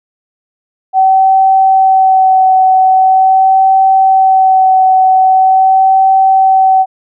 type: tone with vibrato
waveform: sine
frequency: 761 Hz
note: F#5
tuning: 48 cents sharp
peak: -4 dBFS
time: 0.93-6.86 s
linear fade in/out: 50 ms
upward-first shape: sine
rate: 0.43 Hz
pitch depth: 15 cents each way
effects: none